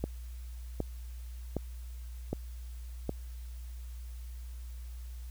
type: click train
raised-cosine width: 2 ms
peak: -18 dBFS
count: 5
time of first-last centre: 0.04-3.093 s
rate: 1.31 Hz
effects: added 60 Hz sine -40 dBFS peak until 5.3 s + white hiss -60 dBFS RMS until 5.3 s